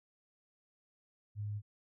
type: tone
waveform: sine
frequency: 104 Hz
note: G#2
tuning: 3 cents sharp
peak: -36 dBFS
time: 1.35-1.62 s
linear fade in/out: 50 ms
effects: none